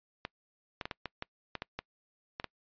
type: clicks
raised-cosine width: 0.3 ms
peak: -20 dBFS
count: 11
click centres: 0.251 / 0.812 / 0.855 / 0.912 / 1.057 / 1.224 / 1.553 / 1.621 / 1.79 / 2.399 / 2.443 s
effects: noise-tail reverb RT60 0.1 s tail -25 dB re dry + resampled to 11025 Hz